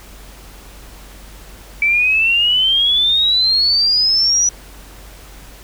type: exponential sweep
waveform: sine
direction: up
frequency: 2300 to 5920 Hz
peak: -11 dBFS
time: 1.82-4.49 s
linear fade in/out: 2 ms
effects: added 48 Hz sine -38 dBFS peak until 5.63 s + pink hiss -41 dBFS RMS until 5.63 s